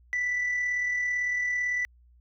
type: tone with amplitude modulation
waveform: sine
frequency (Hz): 1975.5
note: B6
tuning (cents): 0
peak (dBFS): -22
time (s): 0.13-1.85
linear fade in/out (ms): 0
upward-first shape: sine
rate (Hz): 37.9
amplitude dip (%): 35
effects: tanh soft clip ceiling -23 dBFS + added 60 Hz sine -55 dBFS peak until 2.2 s